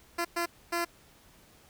10% pulse tone bursts at uneven times, 342.3 Hz, F4, 35 cents flat, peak -20 dBFS, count 3, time 0.18-0.25 / 0.36-0.46 / 0.72-0.85 s, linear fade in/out 10 ms, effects pink hiss -59 dBFS RMS until 1.69 s

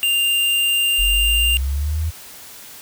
square tone, 2794 Hz, F7, in tune, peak -16 dBFS, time 0.03-1.57 s, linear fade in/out 0 ms
sine linear sweep, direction up, 46.25 to 82 Hz, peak -18 dBFS, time 0.98-2.11 s, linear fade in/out 20 ms
effects white hiss -39 dBFS RMS until 2.81 s

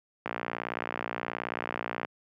click train, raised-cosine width 0.5 ms, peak -16 dBFS, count 106, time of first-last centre 0.26-2.049 s, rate 58.7 Hz, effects high-pass 150 Hz 12 dB/octave

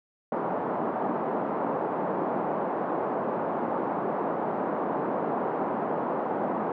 white band-pass noise, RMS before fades -29 dBFS, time 0.32-6.72 s, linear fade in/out 2 ms, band 180 to 950 Hz, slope 24 dB/octave, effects none

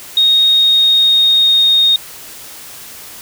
sine tone with pitch glide, 3729 to 3708 Hz, A#7 to A#7, 0 to -10 cents, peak -7 dBFS, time 0.17-1.96 s, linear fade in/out 2 ms, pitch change -10 cents, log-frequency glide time 0.43-1.66 s, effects white hiss -33 dBFS RMS until 3.21 s

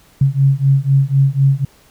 sine beating tone pair, 135.2 / 139.2 Hz, C#3 / C#3, -43 / +8 cents, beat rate 4 Hz, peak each -13 dBFS, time 0.21-1.65 s, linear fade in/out 5 ms, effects pink hiss -50 dBFS RMS until 1.9 s

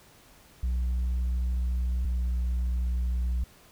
sine tone pair in turn, 61.74 / 61.24 Hz, B1 / B1, 0 / -14 cents, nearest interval unison, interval 14 cents, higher first, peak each -22 dBFS, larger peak neither, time 0.63-2.05 / 2.05-3.44 s, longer first, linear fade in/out 5 ms, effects tanh soft clip ceiling -24 dBFS + pink hiss -56 dBFS RMS until 3.71 s

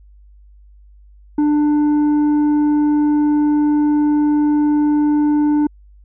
triangle tone with tanh clipping, 296.9 Hz, D4, 19 cents sharp, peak -13 dBFS, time 1.38-5.67 s, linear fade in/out 5 ms, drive 10 dB, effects added 50 Hz sine -42 dBFS peak until 6.04 s

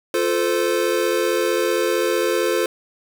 square chord, F major, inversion none, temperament equal with one note detuned, 349.2 / 440 / 515.5 Hz, F4 / A4 / C5, 0 / 0 / -26 cents, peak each -23 dBFS, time 0.14-2.66 s, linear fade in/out 2 ms, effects 7-bit

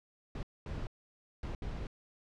brown noise bursts at uneven times, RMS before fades -39 dBFS, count 4, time 0.35-0.43 / 0.66-0.87 / 1.43-1.55 / 1.62-1.87 s, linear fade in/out 2 ms, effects low-pass 5000 Hz 12 dB/octave

